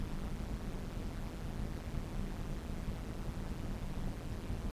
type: noise with amplitude modulation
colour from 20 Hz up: brown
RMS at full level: -36 dBFS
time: 0-4.71 s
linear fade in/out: 0 ms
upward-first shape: sine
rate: 165 Hz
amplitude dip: 85%
effects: resampled to 32000 Hz